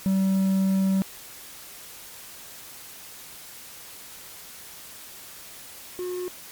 triangle tone pair in turn, 191.9 / 361.6 Hz, G3 / F#4, -37 / -40 cents, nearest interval major seventh, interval 1097 cents, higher second, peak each -17 / -26 dBFS, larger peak first, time 0.06-1.02 / 5.99-6.28 s, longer first, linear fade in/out 0 ms, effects white hiss -43 dBFS RMS until 6.51 s + MP3 96 kbps

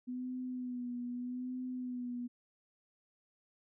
sine tone with vibrato, 248.7 Hz, B3, 12 cents sharp, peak -37 dBFS, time 0.07-2.28 s, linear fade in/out 20 ms, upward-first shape sine, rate 0.81 Hz, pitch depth 37 cents each way, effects none

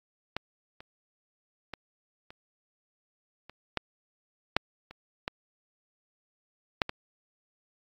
clicks, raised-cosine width 0.3 ms, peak -15 / -29 / -21 / -30 / -29 / -12 / -6 / -29 / -15 / -7 / -17 dBFS, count 11, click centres 0.366 / 0.805 / 1.737 / 2.305 / 3.496 / 3.773 / 4.566 / 4.91 / 5.279 / 6.818 / 6.894 s, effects AAC 64 kbps

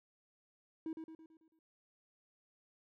triangle tone with echo, 321 Hz, E4, 46 cents flat, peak -35 dBFS, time 0.86-0.93 s, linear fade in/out 2 ms, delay 110 ms, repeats 6, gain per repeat -6 dB, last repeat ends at 1.59 s, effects tanh soft clip ceiling -33 dBFS

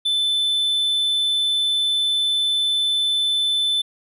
triangle tone, 3520 Hz, A7, in tune, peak -16 dBFS, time 0.05-3.82 s, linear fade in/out 10 ms, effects resampled to 32000 Hz

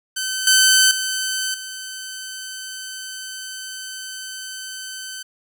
10% pulse tone with level steps, 1531 Hz, G6, 41 cents flat, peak -14 / -3 / -13 / -22 dBFS, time 0.16-5.23 s, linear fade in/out 10 ms, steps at 0.47 / 0.91 / 1.54 s, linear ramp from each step 2 ms, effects none

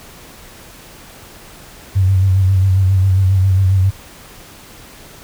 sine tone with vibrato, 95 Hz, F#2, 46 cents sharp, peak -9 dBFS, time 1.95-3.91 s, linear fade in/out 20 ms, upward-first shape sine, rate 7.4 Hz, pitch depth 47 cents each way, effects pink hiss -39 dBFS RMS until 5.23 s

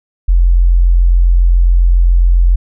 sine tone, 43.65 Hz, F1, in tune, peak -5 dBFS, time 0.28-2.56 s, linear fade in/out 10 ms, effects none

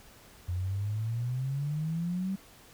sine exponential sweep, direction up, 87.31 to 196 Hz, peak -29 dBFS, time 0.48-2.36 s, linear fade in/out 10 ms, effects pink hiss -55 dBFS RMS until 2.73 s

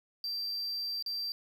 triangle tone with dropouts, 4699 Hz, D8, in tune, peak -32 dBFS, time 0.24-1.32 s, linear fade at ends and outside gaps 1 ms, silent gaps 1.025-1.062 s, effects 10-bit

